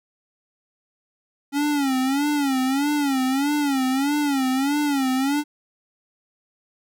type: tone with vibrato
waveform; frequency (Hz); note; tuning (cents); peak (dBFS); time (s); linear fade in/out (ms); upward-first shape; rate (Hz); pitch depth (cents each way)
square; 276.5; C#4; -4; -20; 1.52-5.44; 50; sine; 1.6; 120
effects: none